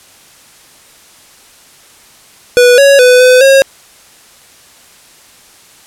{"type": "tone with pitch steps", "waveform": "square", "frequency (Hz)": [490.6, 557, 498.9, 505, 542], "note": ["B4", "C#5", "B4", "B4", "C#5"], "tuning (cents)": [-12, 8, 17, 39, -39], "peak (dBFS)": -3, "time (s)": [2.57, 3.62], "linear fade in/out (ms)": 0, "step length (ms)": 210, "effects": ["white hiss -41 dBFS RMS until 5.86 s", "low-pass 11000 Hz 12 dB/octave"]}